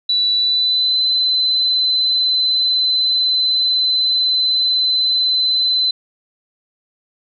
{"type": "tone with pitch glide", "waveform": "sine", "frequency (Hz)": [3951, 4041], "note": ["B7", "B7"], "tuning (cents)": [0, 39], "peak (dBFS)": -13, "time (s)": [0.09, 5.91], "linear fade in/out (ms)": 5, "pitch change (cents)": 39, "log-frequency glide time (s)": [0.35, 0.97], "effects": []}